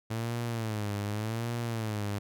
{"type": "tone with vibrato", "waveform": "sawtooth", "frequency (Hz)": 110, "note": "A2", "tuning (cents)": 0, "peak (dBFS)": -27, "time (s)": [0.1, 2.19], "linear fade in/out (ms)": 10, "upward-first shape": "sine", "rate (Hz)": 0.86, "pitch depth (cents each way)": 130, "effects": []}